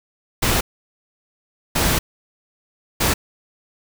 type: noise bursts at uneven times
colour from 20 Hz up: pink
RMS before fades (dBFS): -18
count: 3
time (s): 0.42-0.61 / 1.75-1.99 / 3-3.14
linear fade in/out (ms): 10
effects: none